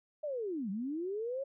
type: linear two-way sweep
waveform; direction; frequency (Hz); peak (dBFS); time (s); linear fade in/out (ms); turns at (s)
sine; down then up; 622.3 to 184.8 to 558; -34; 0.23-1.44; 10; 0.7
effects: none